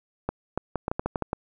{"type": "clicks", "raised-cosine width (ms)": 1, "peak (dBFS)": -12, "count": 10, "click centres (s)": [0.29, 0.576, 0.757, 0.881, 0.915, 0.995, 1.06, 1.158, 1.223, 1.331], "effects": []}